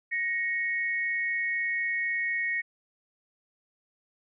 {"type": "tone pair together", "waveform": "sine", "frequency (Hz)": [1878, 2202], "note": ["A#6", "C#7"], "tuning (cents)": [12, -12], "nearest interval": "minor third", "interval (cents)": 276, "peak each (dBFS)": [-28, -31], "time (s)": [0.11, 2.62], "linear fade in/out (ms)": 20, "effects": []}